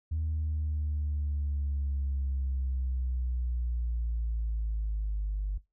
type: linear sweep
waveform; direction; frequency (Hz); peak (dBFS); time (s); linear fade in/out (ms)
sine; down; 79.2 to 49.2; -27; 0.11-5.58; 10
effects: noise-tail reverb RT60 0.2 s tail -20 dB re dry + tanh soft clip ceiling -25 dBFS